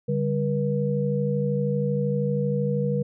sine tone cluster, 143.6 / 196.4 / 481.5 Hz, D3 / G3 / B4, -39 / +4 / -44 cents, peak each -25 / -27 / -26 dBFS, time 0.08-3.03 s, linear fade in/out 10 ms, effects none

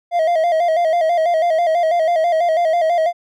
triangle tone with vibrato, 666 Hz, E5, 18 cents sharp, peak -11 dBFS, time 0.11-3.13 s, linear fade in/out 50 ms, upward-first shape square, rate 6.1 Hz, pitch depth 75 cents each way, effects none

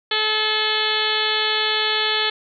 harmonic tone with a mistuned harmonic, 431.3 Hz, A4, 35 cents flat, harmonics 1 / 2 / 3 / 4 / 5 / 6 / 7 / 8 / 9 / 10, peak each -28 / -29 / -29 / -26 / -29 / -30 / -26 / -24 / -30 / -27 dBFS, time 0.11-2.3 s, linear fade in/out 5 ms, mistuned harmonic 7, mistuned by +17 cents, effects none

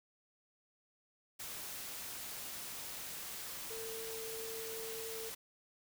sine tone in noise, 449.5 Hz, A4, 37 cents sharp, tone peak -44 dBFS, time 3.7-5.3 s, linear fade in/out 10 ms, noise white, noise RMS -45 dBFS, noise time 1.39-5.35 s, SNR -2 dB, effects none

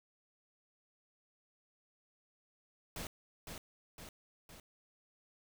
pink noise with echo, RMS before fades -43 dBFS, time 2.96-3.07 s, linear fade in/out 2 ms, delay 510 ms, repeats 3, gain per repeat -4 dB, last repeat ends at 4.6 s, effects none

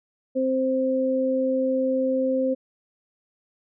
sine tone pair together, 261.9 / 523.3 Hz, C4 / C5, +2 / 0 cents, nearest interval octave, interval 1198 cents, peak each -24 / -22 dBFS, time 0.35-2.55 s, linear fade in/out 20 ms, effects none

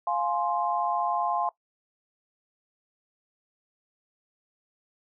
sine chord, F minor, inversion none, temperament just, 698.5 / 838.1 / 1047.7 Hz, F5 / Ab5 / C6, 0 / +16 / +2 cents, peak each -29 dBFS, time 0.07-1.49 s, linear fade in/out 2 ms, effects noise-tail reverb RT60 0.1 s tail -19 dB re dry

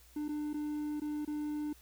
triangle tone with dropouts, 298.8 Hz, D4, 30 cents sharp, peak -32 dBFS, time 0.16-1.73 s, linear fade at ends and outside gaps 5 ms, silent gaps 0.282-0.289 / 0.532-0.541 / 1-1.017 / 1.25-1.275 s, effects added 60 Hz sine -60 dBFS peak until 1.81 s + white hiss -62 dBFS RMS until 1.81 s

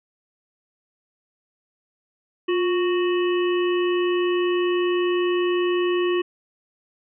harmonic tone with a mistuned harmonic, 370 Hz, F#4, in tune, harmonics 1 / 3 / 5 / 7 / 8, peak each -19 / -31 / -34 / -35 / -34 dBFS, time 2.48-6.22 s, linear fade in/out 10 ms, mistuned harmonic 1, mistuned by -73 cents, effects none

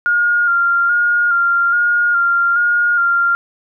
sine tone with vibrato, 1408 Hz, F6, 14 cents sharp, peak -11 dBFS, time 0.06-3.35 s, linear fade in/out 0 ms, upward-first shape square, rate 1.2 Hz, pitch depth 23 cents each way, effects none

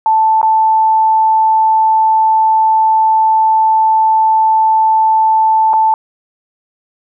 sine tone with dropouts, 880 Hz, A5, in tune, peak -7 dBFS, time 0.06-5.94 s, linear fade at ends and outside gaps 1 ms, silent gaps 0.415-0.429 / 5.733-5.737 s, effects none

